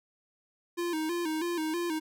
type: tone with vibrato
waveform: square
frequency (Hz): 329.6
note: E4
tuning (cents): 0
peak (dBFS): -30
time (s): 0.77-2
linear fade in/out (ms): 20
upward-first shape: square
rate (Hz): 3.1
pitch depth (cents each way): 87
effects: none